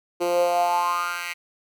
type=tone with high-pass filter sweep; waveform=10% pulse; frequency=174.61 Hz; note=F3; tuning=in tune; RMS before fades=-23 dBFS; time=0.2-1.34 s; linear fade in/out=20 ms; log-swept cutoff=390 to 2000 Hz; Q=6.3; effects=none